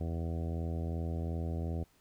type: harmonic tone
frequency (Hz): 82.7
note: E2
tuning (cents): +6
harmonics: 1 / 2 / 3 / 4 / 5 / 6 / 7 / 8 / 9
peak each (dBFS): -34 / -40 / -44 / -46 / -48 / -50 / -51 / -52 / -53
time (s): 0-1.84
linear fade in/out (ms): 10
effects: pink hiss -68 dBFS RMS until 2 s